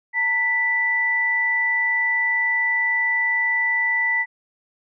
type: tone pair together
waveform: sine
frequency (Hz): 900 / 1975.5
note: A5 / B6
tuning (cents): +39 / 0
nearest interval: octave + major second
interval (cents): 1361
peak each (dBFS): -29 / -18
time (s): 0.13-4.26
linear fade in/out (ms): 50
effects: none